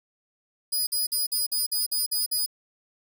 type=tone bursts; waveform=15% pulse; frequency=4952 Hz; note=D#8; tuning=9 cents flat; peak=-17 dBFS; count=9; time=0.72-2.462 s; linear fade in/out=10 ms; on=150 ms; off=49 ms; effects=none